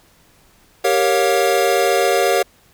square chord, G half-diminished seventh, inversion none, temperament equal with one note detuned, 392 / 466.2 / 554.4 / 711.5 Hz, G4 / Bb4 / Db5 / F5, 0 / 0 / 0 / +32 cents, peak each -20 dBFS, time 0.84-2.43 s, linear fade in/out 10 ms, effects pink hiss -53 dBFS RMS until 2.73 s

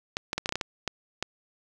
clicks, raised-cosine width 0.2 ms, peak -11 dBFS, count 10, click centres 0.169 / 0.331 / 0.38 / 0.459 / 0.492 / 0.524 / 0.556 / 0.612 / 0.877 / 1.226 s, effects none

